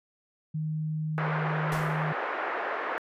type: tone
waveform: sine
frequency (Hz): 155.56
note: D#3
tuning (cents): 0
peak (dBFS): -28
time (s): 0.54-2.13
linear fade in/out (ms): 10
type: band-pass noise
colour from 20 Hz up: white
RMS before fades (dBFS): -32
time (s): 1.18-2.98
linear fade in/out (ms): 0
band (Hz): 370 to 1700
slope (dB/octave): 24
type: noise with exponential decay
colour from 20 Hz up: pink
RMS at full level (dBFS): -37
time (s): 1.72-2.16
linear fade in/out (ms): 0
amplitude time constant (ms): 94
effects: resampled to 32000 Hz